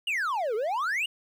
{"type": "exponential two-way sweep", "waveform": "triangle", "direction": "down then up", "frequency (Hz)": [2960, 410, 2960], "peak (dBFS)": -24, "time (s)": [0.07, 1.06], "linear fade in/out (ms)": 5, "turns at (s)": 0.55, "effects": ["10-bit"]}